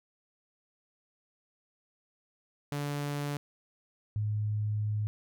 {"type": "tone pair in turn", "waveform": ["sawtooth", "sine"], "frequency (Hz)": [144.6, 105.79], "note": ["D3", "G#2"], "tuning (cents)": [-27, 32], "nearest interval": "perfect fourth", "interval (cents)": 541, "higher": "first", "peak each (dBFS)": -28, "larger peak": "neither", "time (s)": [[2.72, 3.37], [4.16, 5.07]], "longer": "second", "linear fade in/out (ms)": 0, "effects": []}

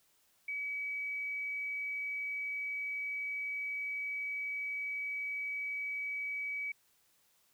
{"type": "tone", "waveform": "sine", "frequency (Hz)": 2278, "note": "C#7", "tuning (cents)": 47, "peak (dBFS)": -35, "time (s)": [0.48, 6.72], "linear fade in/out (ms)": 5, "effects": ["white hiss -71 dBFS RMS until 7.53 s"]}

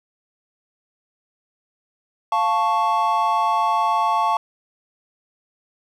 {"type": "chord", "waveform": "triangle", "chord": "F augmented", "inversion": "none", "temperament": "equal", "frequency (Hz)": [698.5, 880, 1108.7], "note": ["F5", "A5", "C#6"], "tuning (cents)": [0, 0, 0], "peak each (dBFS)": [-22, -18, -19], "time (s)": [2.32, 4.37], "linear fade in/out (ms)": 2, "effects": []}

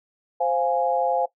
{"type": "chord", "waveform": "sine", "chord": "F minor", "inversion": "second", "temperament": "equal", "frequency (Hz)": [523.3, 698.5, 830.6], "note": ["C5", "F5", "Ab5"], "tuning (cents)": [0, 0, 0], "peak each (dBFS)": -24, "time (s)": [0.4, 1.26], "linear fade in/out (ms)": 10, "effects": ["noise-tail reverb RT60 0.1 s tail -18 dB re dry"]}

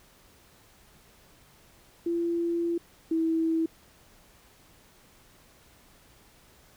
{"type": "tone pair in turn", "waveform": "sine", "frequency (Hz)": [340, 325.3], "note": ["F4", "E4"], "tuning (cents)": [-46, -23], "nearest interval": "minor second", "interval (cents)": 77, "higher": "first", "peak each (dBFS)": [-25, -23], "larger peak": "second", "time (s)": [[2.06, 2.78], [3.11, 3.66]], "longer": "first", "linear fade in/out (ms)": 5, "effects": ["pink hiss -58 dBFS RMS until 6.76 s"]}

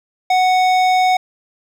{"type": "tone with hard clipping", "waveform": "triangle", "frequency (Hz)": 740, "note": "F#5", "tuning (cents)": 0, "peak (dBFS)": -13, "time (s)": [0.3, 1.17], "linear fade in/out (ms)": 5, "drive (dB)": 17, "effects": []}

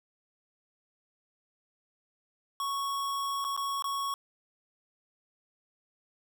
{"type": "tone with dropouts", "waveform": "square", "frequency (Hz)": 1108.7, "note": "C#6", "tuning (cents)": 0, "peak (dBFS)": -31, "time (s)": [2.6, 4.14], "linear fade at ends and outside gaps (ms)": 1, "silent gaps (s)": [[3.443, 3.448], [3.565, 3.575], [3.823, 3.842]], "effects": []}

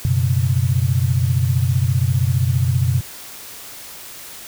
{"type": "chord", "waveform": "sine", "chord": "F# suspended fourth", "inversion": "none", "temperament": "equal", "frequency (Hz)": [92.5, 123.47, 138.59], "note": ["F#2", "B2", "C#3"], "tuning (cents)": [0, 0, 0], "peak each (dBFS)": [-19, -17, -21], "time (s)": [0.05, 3.01], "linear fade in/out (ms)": 0, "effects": ["white hiss -36 dBFS RMS until 4.47 s"]}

